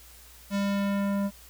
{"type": "tone with low-pass filter sweep", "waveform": "square", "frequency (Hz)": 199.8, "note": "G3", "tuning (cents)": 33, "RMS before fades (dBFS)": -27, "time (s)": [0.5, 1.31], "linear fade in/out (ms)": 50, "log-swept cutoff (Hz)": [8500, 920], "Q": 0.75, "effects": ["added 60 Hz sine -53 dBFS peak until 1.49 s", "white hiss -52 dBFS RMS until 1.49 s"]}